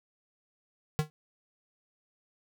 square tone with exponential decay, 153 Hz, D#3, 29 cents flat, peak -21 dBFS, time 0.99-1.1 s, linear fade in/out 0 ms, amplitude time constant 22 ms, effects none

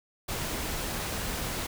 pink noise, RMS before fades -33 dBFS, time 0.28-1.67 s, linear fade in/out 10 ms, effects none

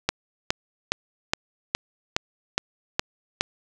click train, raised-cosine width 0.2 ms, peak -3 dBFS, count 9, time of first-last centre 0.09-3.41 s, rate 2.41 Hz, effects none

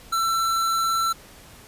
square tone, 1341 Hz, E6, 29 cents sharp, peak -21 dBFS, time 0.12-1.13 s, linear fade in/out 10 ms, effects pink hiss -47 dBFS RMS until 1.67 s + resampled to 32000 Hz

